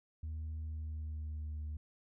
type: tone with pitch glide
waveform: sine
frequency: 78.5 to 76 Hz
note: D#2 to D#2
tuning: +16 to -40 cents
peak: -36 dBFS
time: 0.23-1.77 s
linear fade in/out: 5 ms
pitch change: -56 cents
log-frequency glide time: 0.62-1.61 s
effects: tanh soft clip ceiling -37 dBFS